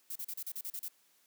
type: noise bursts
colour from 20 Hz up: violet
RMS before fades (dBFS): -40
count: 9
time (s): 0.1-0.884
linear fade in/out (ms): 5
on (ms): 56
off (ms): 35
effects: white hiss -69 dBFS RMS until 1.26 s + high-pass 200 Hz 12 dB/octave